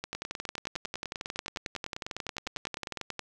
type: two click trains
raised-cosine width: 0.2 ms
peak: -17 / -18 dBFS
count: 36 / 29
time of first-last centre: 0.04-3.193 / 0.15-2.973 s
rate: 11.1 / 9.92 Hz
effects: none